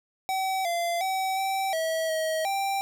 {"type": "tone with pitch steps", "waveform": "square", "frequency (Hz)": [763, 687, 763, 773, 646, 636, 785], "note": ["G5", "F5", "G5", "G5", "E5", "D#5", "G5"], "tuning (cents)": [-47, -29, -47, -24, -35, 38, 2], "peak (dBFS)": -26, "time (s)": [0.29, 2.81], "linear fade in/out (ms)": 0, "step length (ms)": 360, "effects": []}